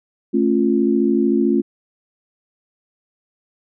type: chord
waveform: sine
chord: A augmented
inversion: none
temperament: equal with one note detuned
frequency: 220 / 273.5 / 349.2 Hz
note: A3 / C#4 / E#4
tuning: 0 / -23 / 0 cents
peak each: -18 dBFS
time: 0.33-1.62 s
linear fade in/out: 20 ms
effects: none